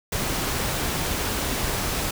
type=noise; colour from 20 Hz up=pink; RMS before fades=-26 dBFS; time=0.12-2.11 s; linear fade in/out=5 ms; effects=none

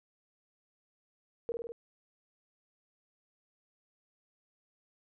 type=tone with echo; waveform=sine; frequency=466.8 Hz; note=A#4; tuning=2 cents sharp; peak=-31 dBFS; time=1.49-1.52 s; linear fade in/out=0 ms; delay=50 ms; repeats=4; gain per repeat=-2 dB; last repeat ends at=1.72 s; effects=none

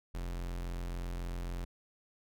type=tone; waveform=45% pulse; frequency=43.65 Hz; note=F1; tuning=in tune; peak=-36 dBFS; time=0.14-1.65 s; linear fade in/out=10 ms; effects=none

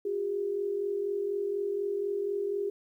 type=tone pair together; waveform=sine; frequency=359.8 / 403.9 Hz; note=F#4 / G#4; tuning=-48 / -48 cents; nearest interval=major second; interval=200 cents; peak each=-36 / -29 dBFS; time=0.05-2.7 s; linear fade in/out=5 ms; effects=11-bit

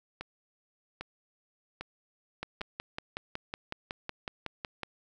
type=two click trains; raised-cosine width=0.3 ms; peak=-19 / -22 dBFS; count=14 / 4; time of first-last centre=2.43-4.833 / 0.21-2.61 s; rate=5.41 / 1.25 Hz; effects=none

